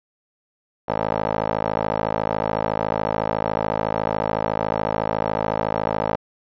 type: tone with band-pass filter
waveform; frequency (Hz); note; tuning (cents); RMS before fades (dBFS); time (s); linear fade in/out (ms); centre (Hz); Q
15% pulse; 53.9; A1; -35; -23; 0.88-6.16; 10; 730; 1.9
effects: resampled to 11025 Hz